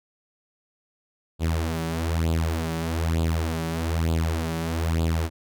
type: tone with flanger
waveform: sawtooth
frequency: 81.7 Hz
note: E2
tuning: 15 cents flat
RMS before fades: -25 dBFS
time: 1.39-5.3 s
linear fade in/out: 50 ms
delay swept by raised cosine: 0.25 to 5.35 ms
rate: 1.1 Hz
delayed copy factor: +0.75
effects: none